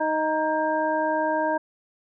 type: harmonic tone with a mistuned harmonic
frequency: 311.6 Hz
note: D#4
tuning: 3 cents sharp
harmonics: 1 / 2 / 3 / 5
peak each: -29 / -25 / -25 / -31 dBFS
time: 0-1.58 s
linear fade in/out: 10 ms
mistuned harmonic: 5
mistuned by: +40 cents
effects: none